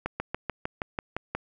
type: slowing click train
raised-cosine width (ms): 0.5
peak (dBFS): -14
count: 9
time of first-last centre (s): 0.06-1.35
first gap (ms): 140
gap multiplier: 1.04
effects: none

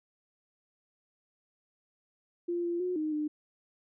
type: tone with pitch steps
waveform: sine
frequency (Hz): 346.9 / 344.2 / 362.4 / 309 / 301.7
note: F4 / F4 / F#4 / D#4 / D4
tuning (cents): -12 / -25 / -36 / -12 / +47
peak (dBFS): -29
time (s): 2.48-3.28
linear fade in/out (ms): 10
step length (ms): 160
effects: none

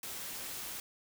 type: noise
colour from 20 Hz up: white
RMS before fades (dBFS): -42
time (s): 0.03-0.8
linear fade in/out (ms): 2
effects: none

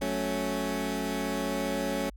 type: chord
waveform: 20% pulse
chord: F# minor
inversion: none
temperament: equal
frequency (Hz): 185 / 220 / 277.2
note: F#3 / A3 / C#4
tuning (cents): 0 / 0 / 0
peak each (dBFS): -30 / -29 / -27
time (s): 0.01-2.1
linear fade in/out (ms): 10
effects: added 50 Hz sine -45 dBFS peak until 2.16 s

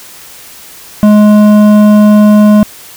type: tone with hard clipping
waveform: sine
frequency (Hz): 210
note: G#3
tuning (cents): +19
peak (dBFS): -3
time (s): 1.03-2.63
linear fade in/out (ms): 0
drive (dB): 10
effects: white hiss -32 dBFS RMS until 2.96 s

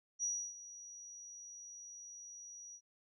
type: tone with ADSR envelope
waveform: sine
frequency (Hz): 5800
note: F#8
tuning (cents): -35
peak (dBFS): -33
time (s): 0.19-2.81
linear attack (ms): 44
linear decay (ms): 300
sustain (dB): -16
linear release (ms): 65
effects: none

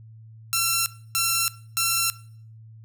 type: tone bursts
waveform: 5% pulse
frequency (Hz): 1353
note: E6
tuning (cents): +45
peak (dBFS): -9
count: 3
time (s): 0.53-2.1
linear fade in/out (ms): 0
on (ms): 330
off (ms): 290
effects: noise-tail reverb RT60 0.5 s tail -18 dB re dry + added 111 Hz sine -43 dBFS peak until 2.84 s

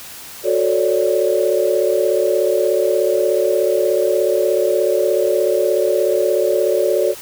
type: chord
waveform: sine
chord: D major seventh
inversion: first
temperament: just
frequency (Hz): 367.1 / 440.5 / 550.6 / 587.3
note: F#4 / A4 / C#5 / D5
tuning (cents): -14 / +2 / -12 / 0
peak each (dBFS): -19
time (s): 0.43-7.15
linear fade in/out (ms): 50
effects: white hiss -35 dBFS RMS until 7.21 s

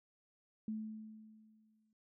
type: tone with exponential decay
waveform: sine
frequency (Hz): 217.4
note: A3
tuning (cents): -21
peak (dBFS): -36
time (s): 0.68-1.93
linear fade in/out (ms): 2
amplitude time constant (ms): 270
effects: none

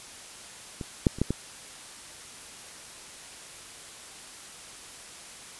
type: clicks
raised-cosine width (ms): 3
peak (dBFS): -21 / -6 / -25 / -10 / -13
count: 5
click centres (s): 0.812 / 1.068 / 1.186 / 1.216 / 1.306
effects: white hiss -45 dBFS RMS until 5.59 s + resampled to 24000 Hz

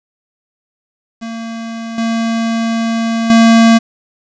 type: tone with level steps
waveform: square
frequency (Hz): 227.9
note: A#3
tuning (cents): -39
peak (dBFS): -22 / -14 / -5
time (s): 1.21-3.79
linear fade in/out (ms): 20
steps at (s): 1.98 / 3.3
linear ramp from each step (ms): 2
effects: resampled to 16000 Hz + 7-bit

